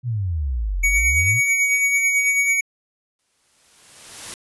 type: exponential two-way sweep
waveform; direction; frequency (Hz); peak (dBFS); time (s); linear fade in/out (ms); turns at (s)
sine; down then up; 128.8 to 40.44 to 128.8; -20; 0.03-1.41; 50; 0.85
type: tone with tremolo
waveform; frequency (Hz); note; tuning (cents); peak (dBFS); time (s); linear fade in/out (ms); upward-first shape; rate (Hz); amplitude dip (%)
square; 2249; C#7; +24; -15; 0.83-2.61; 10; sine; 9.1; 40
type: noise with exponential growth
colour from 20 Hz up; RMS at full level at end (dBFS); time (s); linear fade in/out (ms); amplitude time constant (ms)
white; -31; 3.19-4.34; 1; 250
effects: resampled to 24000 Hz